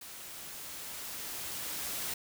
white noise with level ramp, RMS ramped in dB -47 to -36 dBFS, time 0.01-2.14 s, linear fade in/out 5 ms, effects none

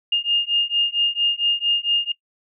sine beating tone pair, 2826 / 2830.4 Hz, F7 / F7, +20 / +23 cents, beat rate 4.4 Hz, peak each -21 dBFS, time 0.12-2.12 s, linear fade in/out 5 ms, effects noise-tail reverb RT60 0.1 s tail -21 dB re dry

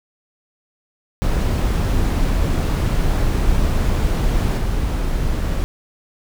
brown noise with level steps, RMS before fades -17 / -20 dBFS, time 1.22-5.64 s, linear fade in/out 0 ms, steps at 4.57 s, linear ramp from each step 20 ms, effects none

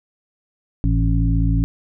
harmonic tone with a mistuned harmonic, 55.1 Hz, A1, 3 cents sharp, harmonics 1 / 2 / 3 / 5, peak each -17 / -20 / -22 / -24 dBFS, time 0.84-1.64 s, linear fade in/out 0 ms, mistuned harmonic 1, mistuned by -110 cents, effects none

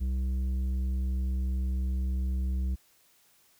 sine tone with tanh clipping, 64.3 Hz, C2, 30 cents flat, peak -28 dBFS, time 0-2.76 s, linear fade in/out 20 ms, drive 8 dB, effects white hiss -64 dBFS RMS until 3.59 s

